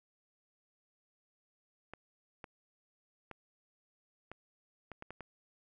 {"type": "clicks", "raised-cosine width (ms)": 0.5, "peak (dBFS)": -30, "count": 8, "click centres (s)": [1.936, 2.442, 3.313, 4.316, 4.917, 5.024, 5.106, 5.207], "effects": []}